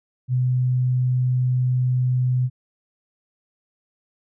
sine tone, 126.4 Hz, B2, 41 cents sharp, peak -17 dBFS, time 0.28-2.5 s, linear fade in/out 50 ms, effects none

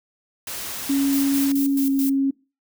white noise, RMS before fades -31 dBFS, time 0.47-1.52 s, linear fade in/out 2 ms
sine tone with pitch glide, 276.7 to 272.7 Hz, C#4 to C#4, -3 to -28 cents, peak -17 dBFS, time 0.89-2.31 s, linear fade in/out 10 ms, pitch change -25 cents, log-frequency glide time 1.74-1.84 s
violet noise with tremolo, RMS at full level -29 dBFS, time 1.12-2.1 s, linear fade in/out 10 ms, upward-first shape square, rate 4.6 Hz, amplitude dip 80%
effects noise-tail reverb RT60 0.3 s tail -22 dB re dry

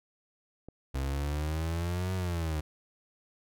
click, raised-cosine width 2 ms, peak -31 dBFS, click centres 0.686 s
35% pulse exponential two-way sweep, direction up then down, 65.6 to 94 to 75.4 Hz, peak -28 dBFS, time 0.94-2.61 s, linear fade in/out 10 ms, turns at 2.14 s
effects none

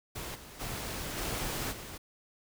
pink noise with level steps, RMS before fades -40 / -49 / -38 / -35 / -44 dBFS, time 0.15-1.98 s, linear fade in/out 10 ms, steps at 0.34 / 0.59 / 1.16 / 1.71 s, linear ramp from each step 20 ms, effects none

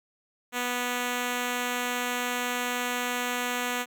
5% pulse tone, 245.8 Hz, B3, 8 cents flat, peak -16 dBFS, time 0.52-3.86 s, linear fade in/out 50 ms, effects none

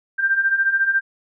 sine beating tone pair, 1568 / 1582 Hz, G6 / G6, 0 / +15 cents, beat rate 14 Hz, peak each -22 / -17 dBFS, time 0.18-1.01 s, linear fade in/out 20 ms, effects none

